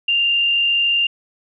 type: tone with frequency modulation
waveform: sine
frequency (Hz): 2794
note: F7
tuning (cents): 0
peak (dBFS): -14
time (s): 0.08-1.07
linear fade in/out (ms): 5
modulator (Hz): 41.7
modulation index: 0.71
effects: none